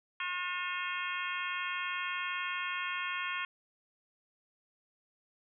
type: harmonic tone with a mistuned harmonic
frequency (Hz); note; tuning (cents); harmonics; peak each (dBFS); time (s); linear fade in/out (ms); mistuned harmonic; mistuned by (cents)
359.5; F#4; -50; 3 / 4 / 5 / 6 / 7 / 8 / 9; -39 / -40 / -41 / -42 / -42 / -43 / -44; 0.2-3.45; 2; 8; -79
effects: none